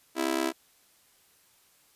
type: tone with amplitude modulation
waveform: sawtooth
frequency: 329.6 Hz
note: E4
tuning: in tune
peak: -18 dBFS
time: 0.15-0.53 s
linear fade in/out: 50 ms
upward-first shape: sine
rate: 68.7 Hz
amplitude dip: 100%
effects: white hiss -63 dBFS RMS until 1.95 s + resampled to 32000 Hz